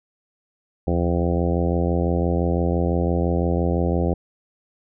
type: harmonic tone with a mistuned harmonic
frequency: 85.9 Hz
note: F2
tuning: 28 cents flat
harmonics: 1 / 2 / 3 / 4 / 5 / 6 / 7 / 8 / 9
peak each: -22 / -24 / -28 / -27 / -29 / -28 / -33 / -33 / -34 dBFS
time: 0.87-4.14 s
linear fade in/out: 5 ms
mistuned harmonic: 1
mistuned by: -150 cents
effects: none